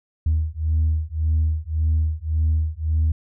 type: beating tone pair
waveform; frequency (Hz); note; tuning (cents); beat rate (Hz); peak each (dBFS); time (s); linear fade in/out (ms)
sine; 77.78 / 79.58; D#2 / D#2; 0 / +40; 1.8; -20; 0.26-3.12; 5
effects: tanh soft clip ceiling -13 dBFS